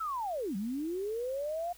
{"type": "linear two-way sweep", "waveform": "sine", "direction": "down then up", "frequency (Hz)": [1350, 185, 714], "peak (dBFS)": -32, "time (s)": [0, 1.73], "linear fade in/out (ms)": 10, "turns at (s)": 0.56, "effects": ["added 50 Hz sine -61 dBFS peak until 1.77 s", "white hiss -57 dBFS RMS until 1.77 s"]}